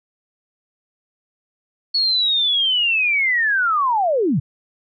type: linear sweep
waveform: sine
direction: down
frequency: 4400 to 110 Hz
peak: -15 dBFS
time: 1.94-4.4 s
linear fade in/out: 10 ms
effects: none